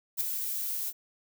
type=noise with ADSR envelope; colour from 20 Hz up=violet; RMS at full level=-26 dBFS; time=0.17-0.93 s; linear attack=37 ms; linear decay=5 ms; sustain=-7 dB; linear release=47 ms; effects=none